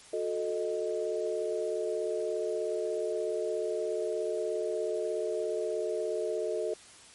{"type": "chord", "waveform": "sine", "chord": "D# diminished", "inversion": "first", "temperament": "equal with one note detuned", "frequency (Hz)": [363.2, 440, 622.3], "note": ["F#4", "A4", "D#5"], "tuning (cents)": [-32, 0, 0], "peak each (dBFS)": [-35, -32, -34], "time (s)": [0.13, 6.74], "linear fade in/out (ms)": 5, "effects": ["white hiss -53 dBFS RMS until 7.14 s", "MP3 48 kbps"]}